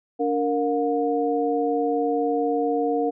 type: tone cluster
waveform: sine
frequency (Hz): 288.6 / 464.2 / 716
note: D4 / A#4 / F5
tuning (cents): -30 / -7 / +43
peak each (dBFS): -25 / -23 / -26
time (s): 0.19-3.11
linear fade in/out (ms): 20
effects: none